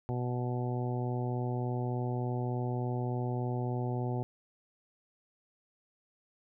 harmonic tone, 123.4 Hz, B2, 1 cent flat, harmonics 1 / 2 / 3 / 4 / 5 / 6 / 7, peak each -32 / -39 / -39 / -44 / -46 / -43 / -45 dBFS, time 0.09-4.23 s, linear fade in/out 0 ms, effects none

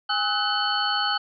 sine tone cluster, 820 / 1285 / 1492 / 3036 / 4411 Hz, G#5 / E6 / F#6 / F#7 / C#8, -22 / -45 / +14 / +44 / -9 cents, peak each -28 dBFS, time 0.09-1.18 s, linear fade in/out 10 ms, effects none

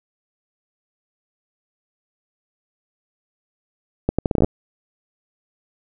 accelerating click train, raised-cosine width 2 ms, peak -4 dBFS, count 10, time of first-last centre 4.09-4.445 s, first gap 96 ms, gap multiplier 0.75, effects none

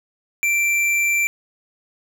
sine tone with tanh clipping, 2350 Hz, D7, 1 cent sharp, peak -18 dBFS, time 0.43-1.27 s, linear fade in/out 0 ms, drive 14 dB, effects none

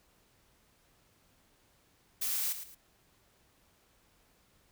blue noise with echo, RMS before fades -33 dBFS, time 2.21-2.53 s, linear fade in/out 10 ms, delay 110 ms, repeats 2, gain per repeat -10 dB, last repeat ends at 2.75 s, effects pink hiss -68 dBFS RMS until 4.71 s

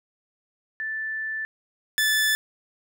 sine / sawtooth tone pair in turn, 1760 / 1744.8 Hz, A6 / A6, 0 / -15 cents, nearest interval unison, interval 15 cents, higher first, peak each -27 / -16 dBFS, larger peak second, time 0.8-1.45 / 1.98-2.35 s, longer first, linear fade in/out 0 ms, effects none

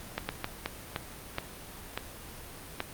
slowing click train, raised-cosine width 0.3 ms, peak -14 dBFS, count 8, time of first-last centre 0.18-2.804 s, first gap 110 ms, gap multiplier 1.4, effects pink hiss -45 dBFS RMS until 2.93 s + Opus 32 kbps

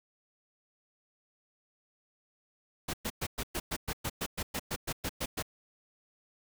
pink noise bursts, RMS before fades -34 dBFS, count 16, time 2.88-5.426 s, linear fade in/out 10 ms, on 56 ms, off 110 ms, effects none

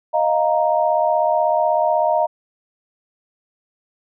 sine chord, Eb suspended second, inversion none, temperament equal, 622.3 / 698.5 / 932.3 Hz, Eb5 / F5 / Bb5, 0 / 0 / 0 cents, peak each -18 / -19 / -20 dBFS, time 0.13-2.27 s, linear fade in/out 20 ms, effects none

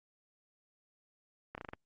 slowing click train, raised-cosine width 0.5 ms, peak -27 dBFS, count 6, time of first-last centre 1.55-1.734 s, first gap 29 ms, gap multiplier 1.12, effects Opus 48 kbps

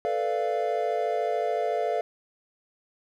triangle chord, B half-diminished seventh, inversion third, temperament equal with one note detuned, 440 / 493.9 / 587.3 / 693.2 Hz, A4 / B4 / D5 / F5, 0 / 0 / 0 / -13 cents, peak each -28 / -30 / -29 / -26 dBFS, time 0.05-2.01 s, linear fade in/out 0 ms, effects none

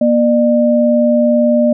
sine tone pair together, 238.1 / 600 Hz, A#3 / D5, +37 / +37 cents, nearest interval octave + major third, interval 1600 cents, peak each -11 dBFS, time 0.01-1.73 s, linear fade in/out 5 ms, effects none

